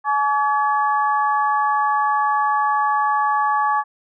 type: tone cluster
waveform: sine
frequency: 849 / 1142 / 1697 Hz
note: G#5 / D6 / G#6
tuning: +38 / -49 / +37 cents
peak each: -19 / -19 / -26 dBFS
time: 0.04-3.84 s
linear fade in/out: 50 ms
effects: none